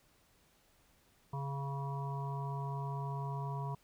harmonic tone with a mistuned harmonic, 138.59 Hz, C#3, in tune, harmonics 1 / 3 / 5 / 7 / 8, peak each -37 / -49 / -49 / -43 / -52 dBFS, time 1.33-3.75 s, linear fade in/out 5 ms, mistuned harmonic 8, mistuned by +26 cents, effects pink hiss -69 dBFS RMS until 3.83 s

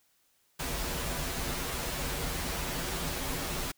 pink noise with comb filter, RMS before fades -34 dBFS, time 0.59-3.72 s, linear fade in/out 10 ms, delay 9.6 ms, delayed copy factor -0.7, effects white hiss -70 dBFS RMS until 3.77 s

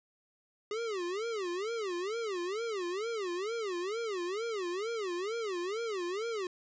square tone with vibrato, 402.6 Hz, G4, 46 cents sharp, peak -34 dBFS, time 0.71-6.47 s, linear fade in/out 2 ms, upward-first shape sine, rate 2.2 Hz, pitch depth 260 cents each way, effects resampled to 16000 Hz + 11-bit

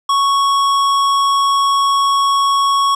sine tone with hard clipping, 1108.7 Hz, C#6, in tune, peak -13 dBFS, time 0.09-2.95 s, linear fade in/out 5 ms, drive 13 dB, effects none

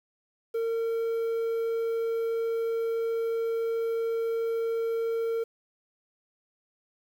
triangle tone with quantisation, 456.9 Hz, A#4, 35 cents flat, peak -24 dBFS, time 0.54-5.44 s, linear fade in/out 10 ms, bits 9, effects none

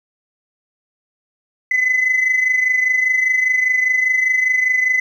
sine tone pair together, 2019 / 2044 Hz, B6 / C7, +38 / -41 cents, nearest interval unison, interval 21 cents, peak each -13 / -19 dBFS, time 1.71-5 s, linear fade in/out 5 ms, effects tanh soft clip ceiling -9 dBFS + 8-bit

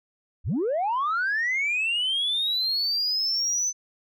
sine linear sweep, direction up, 41.38 to 6130 Hz, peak -21 dBFS, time 0.44-3.73 s, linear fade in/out 50 ms, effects tanh soft clip ceiling -20 dBFS

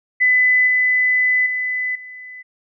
sine tone with level steps, 2005 Hz, B6, 26 cents sharp, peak -11 / -13 / -19 / -33 dBFS, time 0.2-2.43 s, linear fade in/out 20 ms, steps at 0.67 / 1.46 / 1.95 s, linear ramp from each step 5 ms, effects none

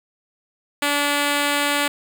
5% pulse tone, 288.5 Hz, D4, 31 cents flat, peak -7 dBFS, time 0.82-1.88 s, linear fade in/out 5 ms, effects none

